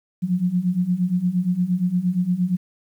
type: beating tone pair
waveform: sine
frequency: 174.61 / 183.21 Hz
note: F3 / F#3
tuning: 0 / -17 cents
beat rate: 8.6 Hz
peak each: -23 / -20 dBFS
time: 0.22-2.57 s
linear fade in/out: 20 ms
effects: 9-bit